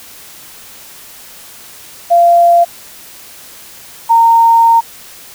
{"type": "tone pair in turn", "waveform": "sine", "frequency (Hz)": [689, 919.7], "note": ["F5", "A#5"], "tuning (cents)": [-24, -24], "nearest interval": "perfect fourth", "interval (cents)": 500, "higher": "second", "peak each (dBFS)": -4, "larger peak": "neither", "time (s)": [[2.1, 2.65], [4.09, 4.81]], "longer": "second", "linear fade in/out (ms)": 20, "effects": ["white hiss -35 dBFS RMS until 5.34 s"]}